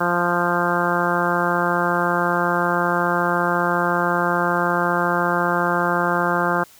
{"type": "harmonic tone", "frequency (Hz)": 174.61, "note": "F3", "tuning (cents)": 0, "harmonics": [1, 2, 3, 4, 5, 6, 7, 8, 9], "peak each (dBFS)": [-26, -26, -26, -26, -26, -26, -26, -26, -26], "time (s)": [0, 6.64], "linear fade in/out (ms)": 10, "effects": ["white hiss -49 dBFS RMS until 6.79 s"]}